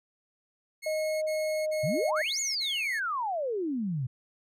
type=tone bursts; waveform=sawtooth; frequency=2174 Hz; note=C#7; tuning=34 cents flat; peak=-34 dBFS; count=5; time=0.82-3 s; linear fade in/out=20 ms; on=400 ms; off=45 ms
type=tone with pitch glide; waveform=sine; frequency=622.3 to 617.3 Hz; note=D#5 to D#5; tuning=0 to -14 cents; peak=-27 dBFS; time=0.86-2.22 s; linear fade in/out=5 ms; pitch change=-14 cents; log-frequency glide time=1.17-2.05 s
type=exponential two-way sweep; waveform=sine; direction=up then down; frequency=118.9 to 7040 to 118.9 Hz; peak=-28 dBFS; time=1.83-4.07 s; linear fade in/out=10 ms; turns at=2.4 s
effects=resampled to 32000 Hz